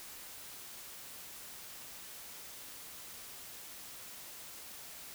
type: silence
effects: white hiss -49 dBFS RMS until 5.14 s